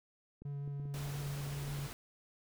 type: clicks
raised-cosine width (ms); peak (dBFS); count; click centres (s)
3; -38; 10; 0.42 / 0.677 / 0.798 / 0.855 / 0.946 / 1.268 / 1.404 / 1.571 / 1.687 / 1.789
type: tone with vibrato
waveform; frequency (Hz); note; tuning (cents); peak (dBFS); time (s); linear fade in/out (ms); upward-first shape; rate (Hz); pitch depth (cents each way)
triangle; 141.9; C#3; +41; -36; 0.45-1.87; 5; sine; 5.7; 10
type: noise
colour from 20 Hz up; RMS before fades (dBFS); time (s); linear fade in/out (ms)
pink; -47; 0.94-1.93; 0
effects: none